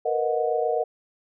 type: chord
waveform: sine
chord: B major seventh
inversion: third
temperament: equal with one note detuned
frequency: 466.2 / 493.9 / 622.3 / 730.2 Hz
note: A#4 / B4 / D#5 / F#5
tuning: 0 / 0 / 0 / -23 cents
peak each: -25 / -30 / -27 / -27 dBFS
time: 0.05-0.84 s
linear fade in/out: 10 ms
effects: none